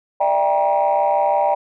sine chord, E half-diminished seventh, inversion third, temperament just, 593.3 / 659.3 / 791.1 / 949.3 Hz, D5 / E5 / G5 / Bb5, +18 / 0 / +16 / +31 cents, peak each -18 / -23 / -17 / -20 dBFS, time 0.2-1.55 s, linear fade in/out 10 ms, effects tanh soft clip ceiling -8 dBFS

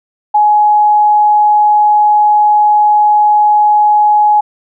sine tone, 840 Hz, G#5, 19 cents sharp, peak -5 dBFS, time 0.34-4.41 s, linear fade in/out 10 ms, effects none

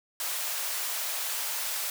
white high-pass noise, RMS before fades -32 dBFS, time 0.2-1.9 s, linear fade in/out 2 ms, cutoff 550 Hz, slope 24 dB/octave, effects none

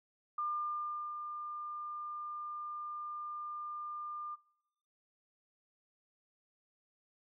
sine tone with ADSR envelope, 1200 Hz, D6, 37 cents sharp, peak -33 dBFS, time 0.38-4.36 s, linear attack 5 ms, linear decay 750 ms, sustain -7 dB, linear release 22 ms, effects noise-tail reverb RT60 0.8 s tail -23 dB re dry

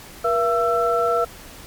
sine tone cluster, 476.7 / 675 / 1334 Hz, A#4 / E5 / E6, +39 / +41 / +20 cents, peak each -21 dBFS, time 0.24-1.25 s, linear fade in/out 10 ms, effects pink hiss -41 dBFS RMS until 1.66 s + MP3 96 kbps

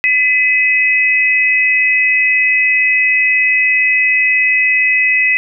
sine tone pair together, 2010 / 2547 Hz, B6 / D#7, +30 / +40 cents, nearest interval major third, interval 410 cents, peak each -12 dBFS, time 0.04-5.37 s, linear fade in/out 0 ms, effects none

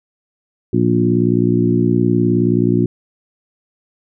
harmonic tone with a mistuned harmonic, 59.2 Hz, A#1, 27 cents sharp, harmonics 2 / 3 / 4 / 5 / 6, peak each -18 / -18 / -18 / -18 / -18 dBFS, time 0.73-2.86 s, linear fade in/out 5 ms, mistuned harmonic 2, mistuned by -23 cents, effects none

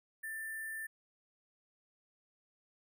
sine tone with sample-and-hold, 1778 Hz, A6, 18 cents sharp, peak -39 dBFS, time 0.23-0.87 s, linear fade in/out 10 ms, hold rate 11025 Hz, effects none

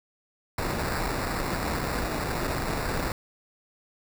pink noise with sample-and-hold, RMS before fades -29 dBFS, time 0.58-3.12 s, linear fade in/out 2 ms, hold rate 3150 Hz, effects none

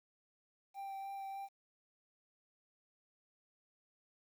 triangle tone with vibrato, 784 Hz, G5, in tune, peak -40 dBFS, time 0.74-1.49 s, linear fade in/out 50 ms, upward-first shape sine, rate 3.3 Hz, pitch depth 11 cents each way, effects 11-bit

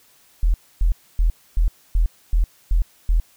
sine tone bursts, 41 Hz, E1, 9 cents flat, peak -13 dBFS, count 8, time 0.43-3.2 s, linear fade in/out 0 ms, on 110 ms, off 270 ms, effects white hiss -55 dBFS RMS until 3.36 s

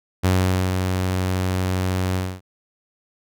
sawtooth tone with ADSR envelope, 92.7 Hz, F#2, 4 cents sharp, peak -11 dBFS, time 0.23-2.41 s, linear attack 20 ms, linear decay 460 ms, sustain -5 dB, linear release 250 ms, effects none

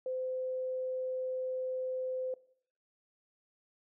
sine tone, 514 Hz, C5, 31 cents flat, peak -33 dBFS, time 0.06-2.34 s, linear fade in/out 2 ms, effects noise-tail reverb RT60 0.6 s tail -20 dB re dry

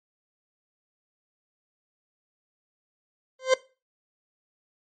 40% pulse tone with exponential growth, 520 Hz, C5, 11 cents flat, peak -13 dBFS, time 3.39-3.54 s, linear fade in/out 5 ms, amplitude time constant 31 ms, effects noise-tail reverb RT60 0.3 s tail -19 dB re dry + MP3 32 kbps

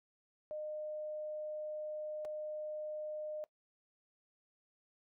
sine tone with dropouts, 610 Hz, D#5, 34 cents flat, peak -39 dBFS, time 0.51-3.44 s, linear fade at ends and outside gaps 0 ms, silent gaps 2.249-2.252 s, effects noise-tail reverb RT60 0.1 s tail -20 dB re dry

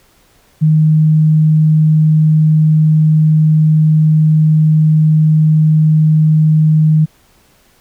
sine tone, 155.56 Hz, D#3, in tune, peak -6 dBFS, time 0.61-7.06 s, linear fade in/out 20 ms, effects pink hiss -51 dBFS RMS until 7.8 s

